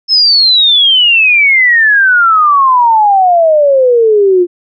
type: exponential sweep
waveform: sine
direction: down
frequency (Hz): 5274 to 345.8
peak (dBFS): -4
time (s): 0.08-4.47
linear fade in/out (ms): 50
effects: none